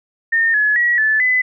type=tone with pitch steps; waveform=sine; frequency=1824 / 1701 / 1919 / 1742 / 2010 Hz; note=A#6 / G#6 / A#6 / A6 / B6; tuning=-38 / +41 / +50 / -18 / +30 cents; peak=-12 dBFS; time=0.32-1.42 s; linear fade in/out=10 ms; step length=220 ms; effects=none